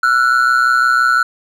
triangle ring-modulated tone, 1407 Hz, F6, 12 cents sharp, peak -5 dBFS, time 0.03-1.23 s, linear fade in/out 5 ms, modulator 62.9 Hz, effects none

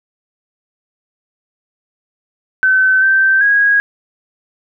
sine tone with pitch steps, 1527 / 1557 / 1647 Hz, G6 / G6 / G#6, -46 / -12 / -15 cents, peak -8 dBFS, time 2.63-3.8 s, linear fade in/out 0 ms, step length 390 ms, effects none

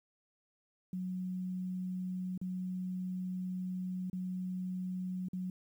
sine tone with dropouts, 183.8 Hz, F#3, 11 cents flat, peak -35 dBFS, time 0.93-5.5 s, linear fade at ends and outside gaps 2 ms, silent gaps 2.377-2.414 / 4.099-4.13 / 5.285-5.332 s, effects 11-bit

